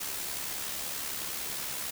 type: noise with amplitude modulation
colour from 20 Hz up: white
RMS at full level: -34 dBFS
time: 0-1.91 s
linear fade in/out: 10 ms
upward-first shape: sine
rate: 70.8 Hz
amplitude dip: 40%
effects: none